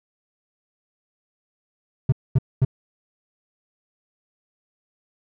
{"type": "tone bursts", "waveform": "triangle", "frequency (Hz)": 130.81, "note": "C3", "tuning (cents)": 0, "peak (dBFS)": -11, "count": 3, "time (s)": [2.09, 2.649], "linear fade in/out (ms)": 5, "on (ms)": 33, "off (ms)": 230, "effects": []}